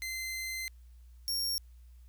sawtooth tone pair in turn, 2071 / 5529 Hz, C7 / F8, -18 / -18 cents, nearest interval octave + perfect fourth, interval 1700 cents, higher second, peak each -32 / -28 dBFS, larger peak second, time 0.02-0.68 / 1.28-1.58 s, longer first, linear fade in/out 0 ms, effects added 60 Hz sine -51 dBFS peak until 2.08 s + white hiss -73 dBFS RMS until 2.08 s

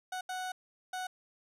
30% pulse tone bursts at uneven times, 740 Hz, F#5, in tune, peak -33 dBFS, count 3, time 0.12-0.21 / 0.29-0.52 / 0.93-1.07 s, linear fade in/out 5 ms, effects low-pass 12000 Hz 12 dB/octave

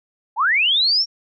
sine linear sweep, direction up, 787 to 5620 Hz, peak -14 dBFS, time 0.36-1.06 s, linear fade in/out 50 ms, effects none

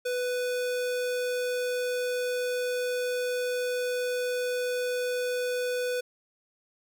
square tone, 496.2 Hz, B4, 8 cents sharp, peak -28 dBFS, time 0.05-6.01 s, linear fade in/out 10 ms, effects none

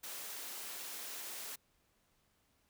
white high-pass noise, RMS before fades -45 dBFS, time 0.03-1.56 s, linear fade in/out 10 ms, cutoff 280 Hz, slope 12 dB/octave, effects pink hiss -75 dBFS RMS until 2.69 s

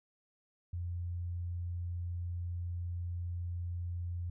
sine tone, 87.31 Hz, F2, in tune, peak -35 dBFS, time 0.73-4.3 s, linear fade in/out 5 ms, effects none

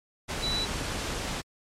sine tone in noise, 3951 Hz, B7, in tune, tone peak -28 dBFS, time 0.42-0.66 s, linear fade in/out 20 ms, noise pink, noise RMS -32 dBFS, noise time 0.28-1.42 s, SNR +1 dB, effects low-pass 8000 Hz 12 dB/octave + MP3 64 kbps

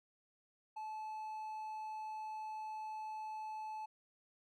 triangle tone, 866 Hz, A5, 28 cents flat, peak -40 dBFS, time 0.76-3.86 s, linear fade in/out 10 ms, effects none

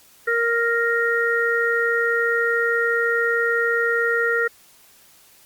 harmonic tone, 466.2 Hz, A#4, in tune, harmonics 1 / 3 / 4, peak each -22 / -22 / -22 dBFS, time 0.27-4.48 s, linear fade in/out 10 ms, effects white hiss -52 dBFS RMS until 5.45 s + Opus 48 kbps

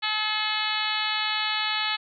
harmonic tone with a mistuned harmonic, 429 Hz, A4, 44 cents flat, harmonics 2 / 3 / 4 / 5 / 6 / 7 / 8 / 9 / 10, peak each -33 / -33 / -33 / -33 / -33 / -33 / -33 / -33 / -33 dBFS, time 0.02-1.97 s, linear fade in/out 20 ms, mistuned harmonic 10, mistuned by +16 cents, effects none

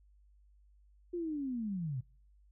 sine linear sweep, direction down, 358.1 to 118.6 Hz, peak -34 dBFS, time 1.13-2.01 s, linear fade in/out 10 ms, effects noise-tail reverb RT60 0.5 s tail -26 dB re dry + added 50 Hz sine -61 dBFS peak until 2.51 s

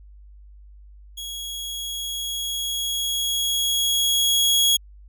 sawtooth tone with level ramp, 3322 Hz, G#7, in tune, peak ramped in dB -28 to -12 dBFS, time 1.17-4.77 s, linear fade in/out 10 ms, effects added 50 Hz sine -43 dBFS peak until 5.08 s

